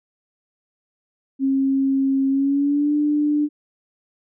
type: tone with pitch glide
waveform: sine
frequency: 270.1 to 296.3 Hz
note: C#4 to D4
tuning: -45 to +15 cents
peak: -16 dBFS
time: 1.39-3.49 s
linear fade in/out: 50 ms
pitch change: +160 cents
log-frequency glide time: 2.29-2.94 s
effects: none